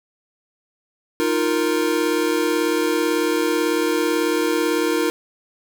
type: chord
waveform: square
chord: Eb suspended second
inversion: none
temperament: equal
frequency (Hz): 311.1 / 349.2 / 466.2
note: Eb4 / F4 / Bb4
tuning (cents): 0 / 0 / 0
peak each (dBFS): -23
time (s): 1.2-5.1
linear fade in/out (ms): 0
effects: none